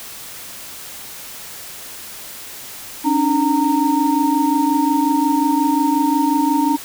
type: tone cluster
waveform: sine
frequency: 276.6 / 302.2 / 922 Hz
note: C#4 / D4 / A#5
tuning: -4 / +50 / -19 cents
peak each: -18 dBFS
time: 3.04-6.77 s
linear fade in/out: 20 ms
effects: white hiss -34 dBFS RMS until 6.84 s